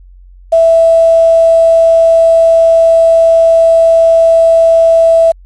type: tone with quantisation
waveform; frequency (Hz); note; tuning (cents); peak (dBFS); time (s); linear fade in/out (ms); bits
sine; 659.3; E5; 0; -3; 0.52-5.32; 10; 5
effects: added 45 Hz sine -34 dBFS peak until 5.45 s + resampled to 24000 Hz